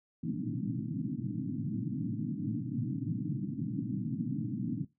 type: band-pass noise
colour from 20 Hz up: pink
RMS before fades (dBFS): -35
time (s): 0.23-4.85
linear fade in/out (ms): 5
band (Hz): 110 to 310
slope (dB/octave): 96
effects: noise-tail reverb RT60 0.2 s tail -18 dB re dry